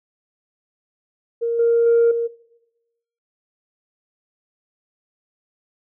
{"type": "tone with level steps", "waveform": "sine", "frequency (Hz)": 466.2, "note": "A#4", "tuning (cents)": 0, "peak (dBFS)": [-18, -12, -10, -19], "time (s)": [1.41, 2.28], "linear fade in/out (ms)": 20, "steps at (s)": [1.59, 1.86, 2.11], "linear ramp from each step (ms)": 5, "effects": ["noise-tail reverb RT60 1.0 s tail -21 dB re dry", "tanh soft clip ceiling -9 dBFS"]}